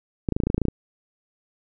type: clicks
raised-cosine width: 3 ms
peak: -9 dBFS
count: 12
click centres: 0.288 / 0.323 / 0.365 / 0.402 / 0.436 / 0.47 / 0.501 / 0.545 / 0.58 / 0.617 / 0.653 / 0.684 s
effects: none